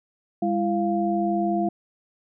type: tone cluster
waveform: sine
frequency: 202.5 / 336.2 / 697 Hz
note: G#3 / E4 / F5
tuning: -43 / +34 / -4 cents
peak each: -25 dBFS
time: 0.42-1.69 s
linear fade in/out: 5 ms
effects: none